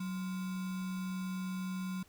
sine tone with sample-and-hold, 185.8 Hz, F#3, 7 cents sharp, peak -35 dBFS, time 0-2.03 s, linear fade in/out 5 ms, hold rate 1225 Hz, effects pink hiss -64 dBFS RMS until 2.08 s

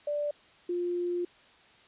sine tone pair in turn, 587.3 / 351.7 Hz, D5 / F4, 0 / +12 cents, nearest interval major sixth, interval 888 cents, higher first, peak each -28 dBFS, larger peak neither, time 0.07-0.31 / 0.69-1.25 s, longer second, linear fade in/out 5 ms, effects white hiss -58 dBFS RMS until 1.87 s + resampled to 8000 Hz

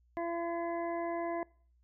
harmonic tone, 339.3 Hz, F4, 50 cents flat, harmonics 1 / 2 / 3 / 5 / 6, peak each -37 / -36 / -42 / -50 / -49 dBFS, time 0.17-1.43 s, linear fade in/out 0 ms, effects noise-tail reverb RT60 0.5 s tail -24 dB re dry + added 60 Hz sine -65 dBFS peak until 1.83 s

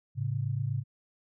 sine tone pair together, 108.58 / 136.8 Hz, A2 / C#3, -22 / -23 cents, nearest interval major third, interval 399 cents, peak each -31 / -31 dBFS, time 0.15-0.84 s, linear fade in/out 50 ms, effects none

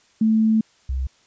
sine tone pair in turn, 220 / 65.41 Hz, A3 / C2, 0 / 0 cents, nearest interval octave + major sixth, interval 2100 cents, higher first, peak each -14 / -21 dBFS, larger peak first, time 0.21-0.61 / 0.89-1.07 s, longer first, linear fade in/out 5 ms, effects white hiss -58 dBFS RMS until 1.26 s + resampled to 16000 Hz

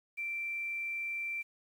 sine tone with quantisation, 2349 Hz, D7, in tune, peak -34 dBFS, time 0.17-1.43 s, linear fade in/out 20 ms, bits 10, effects none

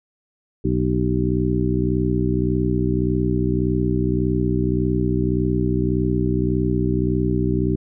harmonic tone with a mistuned harmonic, 61.74 Hz, B1, in tune, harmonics 1 / 2 / 3 / 4 / 5 / 6, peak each -25 / -23 / -24 / -27 / -24 / -25 dBFS, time 0.64-7.76 s, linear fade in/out 10 ms, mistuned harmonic 6, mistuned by +62 cents, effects none

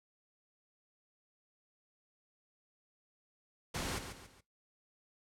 pink noise with echo, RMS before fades -38 dBFS, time 3.74-3.99 s, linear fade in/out 10 ms, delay 140 ms, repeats 3, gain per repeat -8 dB, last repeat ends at 4.41 s, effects noise-tail reverb RT60 0.2 s tail -20 dB re dry + low-pass 10000 Hz 12 dB/octave

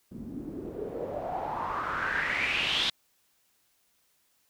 white noise with low-pass filter sweep, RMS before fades -32 dBFS, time 0.11-2.9 s, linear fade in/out 5 ms, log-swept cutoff 200 to 3700 Hz, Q 5.5, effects white hiss -70 dBFS RMS until 4.49 s

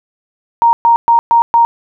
sine tone bursts, 932.3 Hz, A#5, in tune, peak -5 dBFS, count 5, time 0.62-1.65 s, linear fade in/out 0 ms, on 110 ms, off 120 ms, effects none

